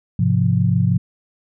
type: chord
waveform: sine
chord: F minor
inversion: first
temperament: equal with one note detuned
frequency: 104.79 / 130.81 / 174.61 Hz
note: Ab2 / C3 / F3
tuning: +16 / 0 / 0 cents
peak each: -18 / -18 / -18 dBFS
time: 0.19-0.98 s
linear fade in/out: 5 ms
effects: none